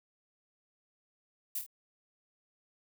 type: noise with echo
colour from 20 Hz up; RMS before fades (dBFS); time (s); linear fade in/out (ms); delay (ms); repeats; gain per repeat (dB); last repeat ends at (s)
violet; -35; 1.55-1.59; 5; 25; 3; -5; 1.665
effects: none